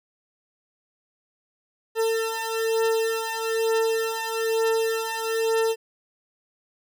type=beating tone pair; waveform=40% pulse; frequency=448.8 / 449.9 Hz; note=A4 / A4; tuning=+34 / +39 cents; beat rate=1.1 Hz; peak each=-25 / -24 dBFS; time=1.95-5.76 s; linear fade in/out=50 ms; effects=none